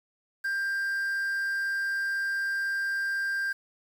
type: tone with quantisation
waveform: triangle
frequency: 1589 Hz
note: G6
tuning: 23 cents sharp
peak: -25 dBFS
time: 0.44-3.53 s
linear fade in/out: 10 ms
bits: 8
effects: none